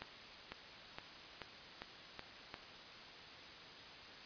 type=accelerating click train; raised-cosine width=0.3 ms; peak=-28 dBFS; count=7; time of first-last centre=0.02-2.541 s; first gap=500 ms; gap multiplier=0.93; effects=white hiss -53 dBFS RMS until 4.25 s + resampled to 11025 Hz